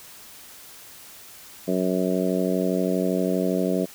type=harmonic tone; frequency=92.5 Hz; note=F#2; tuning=in tune; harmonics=2 / 3 / 4 / 5 / 6 / 7; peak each=-25 / -27 / -28 / -29 / -30 / -30 dBFS; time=1.67-3.86 s; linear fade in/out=20 ms; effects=white hiss -45 dBFS RMS until 3.94 s